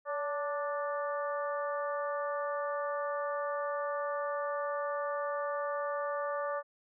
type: harmonic tone with a mistuned harmonic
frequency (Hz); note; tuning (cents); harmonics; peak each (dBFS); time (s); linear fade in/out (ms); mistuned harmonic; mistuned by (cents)
293.7; D4; 0; 2 / 3 / 4 / 5 / 6; -34 / -43 / -37 / -46 / -45; 0.05-6.63; 50; 2; -43
effects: none